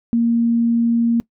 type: tone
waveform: sine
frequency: 233.1 Hz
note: A#3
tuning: in tune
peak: -13 dBFS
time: 0.13-1.2 s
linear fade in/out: 0 ms
effects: noise-tail reverb RT60 0.1 s tail -22 dB re dry